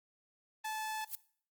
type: tone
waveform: sawtooth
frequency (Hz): 869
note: A5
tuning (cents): -22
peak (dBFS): -33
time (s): 0.64-1.05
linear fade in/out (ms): 10
type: noise with exponential growth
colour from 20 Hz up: violet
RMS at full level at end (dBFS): -35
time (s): 1.03-1.15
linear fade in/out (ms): 1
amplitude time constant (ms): 25
effects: noise-tail reverb RT60 0.5 s tail -19 dB re dry + Opus 24 kbps